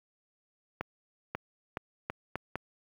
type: accelerating click train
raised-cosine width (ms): 0.5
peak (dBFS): -18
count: 6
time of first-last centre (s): 0.81-2.556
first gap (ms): 540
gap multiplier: 0.78
effects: high-pass 60 Hz 12 dB/octave + 9-bit